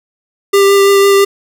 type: tone with vibrato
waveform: square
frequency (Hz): 396.9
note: G4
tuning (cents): +22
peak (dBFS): -6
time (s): 0.53-1.25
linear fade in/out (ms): 10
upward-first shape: triangle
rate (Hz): 6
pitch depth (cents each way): 13
effects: none